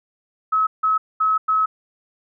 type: tone bursts at uneven times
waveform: sine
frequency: 1286 Hz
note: E6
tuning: 43 cents flat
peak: -15 dBFS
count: 4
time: 0.52-0.67 / 0.83-0.98 / 1.2-1.38 / 1.48-1.66 s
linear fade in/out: 10 ms
effects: none